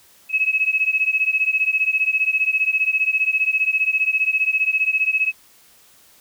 sine beating tone pair, 2563 / 2578 Hz, E7 / E7, -49 / -39 cents, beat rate 15 Hz, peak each -19 / -20 dBFS, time 0.29-5.33 s, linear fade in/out 50 ms, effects white hiss -52 dBFS RMS until 6.2 s

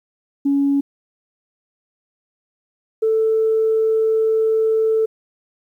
sine tone pair in turn, 280 / 442.1 Hz, C#4 / A4, +18 / +8 cents, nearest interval minor sixth, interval 790 cents, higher second, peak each -13 / -13 dBFS, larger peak neither, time 0.45-0.81 / 3.02-5.06 s, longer second, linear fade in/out 10 ms, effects tanh soft clip ceiling -9 dBFS + 9-bit

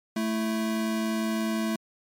square tone pair together, 220 / 331.4 Hz, A3 / E4, 0 / +9 cents, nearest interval perfect fifth, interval 709 cents, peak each -27 / -33 dBFS, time 0.16-1.76 s, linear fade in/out 5 ms, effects MP3 64 kbps

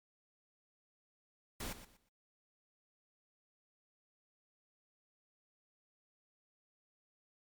pink noise with echo, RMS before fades -42 dBFS, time 1.6-1.73 s, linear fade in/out 5 ms, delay 120 ms, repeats 3, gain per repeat -12 dB, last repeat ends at 2.09 s, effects MP3 96 kbps

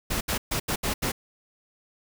pink noise bursts at uneven times, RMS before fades -27 dBFS, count 6, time 0.1-0.21 / 0.28-0.38 / 0.51-0.6 / 0.68-0.76 / 0.83-0.94 / 1.02-1.12 s, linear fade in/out 10 ms, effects none

